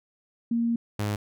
sine / sawtooth tone pair in turn, 233.1 / 104.07 Hz, A#3 / G#2, 0 / +4 cents, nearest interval octave + major second, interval 1396 cents, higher first, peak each -22 dBFS, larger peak neither, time 0.51-0.76 / 0.99-1.16 s, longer first, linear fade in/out 5 ms, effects none

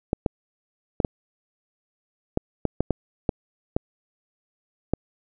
clicks, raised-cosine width 2 ms, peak -7 dBFS, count 11, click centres 0.131 / 0.262 / 1.002 / 1.048 / 2.374 / 2.653 / 2.806 / 2.907 / 3.292 / 3.765 / 4.936 s, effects none

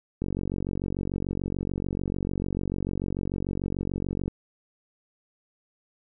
click train, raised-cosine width 3 ms, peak -16 dBFS, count 191, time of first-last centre 0.22-4.28 s, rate 46.8 Hz, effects none

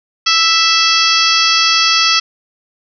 harmonic tone with a mistuned harmonic, 659.3 Hz, E5, in tune, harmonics 2 / 3 / 4 / 5 / 6 / 7 / 8 / 9, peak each -16 / -21 / -17 / -17 / -22 / -16 / -16 / -22 dBFS, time 0.26-2.2 s, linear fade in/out 10 ms, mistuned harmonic 6, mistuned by +51 cents, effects none

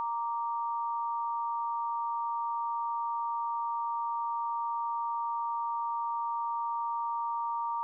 sine tone pair together, 932.3 / 1172.8 Hz, A#5 / D6, 0 / -3 cents, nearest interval major third, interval 397 cents, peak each -31 / -36 dBFS, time 0-7.83 s, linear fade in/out 0 ms, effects none

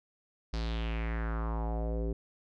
square tone with low-pass filter sweep, 56.1 Hz, A1, 34 cents sharp, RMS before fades -33 dBFS, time 0.53-2.13 s, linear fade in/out 5 ms, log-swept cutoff 4900 to 400 Hz, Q 3.3, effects none

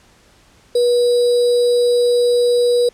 sine tone with sample-and-hold, 484.4 Hz, B4, 34 cents flat, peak -11 dBFS, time 0.75-2.89 s, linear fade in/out 5 ms, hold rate 4410 Hz, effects pink hiss -51 dBFS RMS until 2.93 s + low-pass 9000 Hz 12 dB/octave

